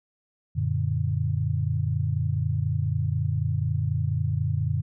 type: chord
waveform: sine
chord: Gb augmented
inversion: none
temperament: equal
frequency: 92.5 / 116.54 / 146.83 Hz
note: Gb2 / Bb2 / D3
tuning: 0 / 0 / 0 cents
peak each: -27 dBFS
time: 0.55-4.82 s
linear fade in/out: 20 ms
effects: none